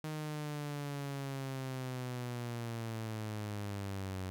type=linear sweep; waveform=sawtooth; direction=down; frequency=155.56 to 92.5 Hz; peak=-34 dBFS; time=0.04-4.3 s; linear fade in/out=0 ms; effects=none